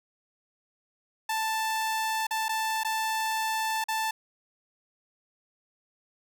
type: tone with dropouts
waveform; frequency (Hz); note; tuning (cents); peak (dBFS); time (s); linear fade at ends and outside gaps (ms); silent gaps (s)
sawtooth; 882; A5; +4; -23; 1.29-4.11; 5; 2.269-2.308 / 2.484-2.491 / 2.835-2.847 / 3.841-3.884
effects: none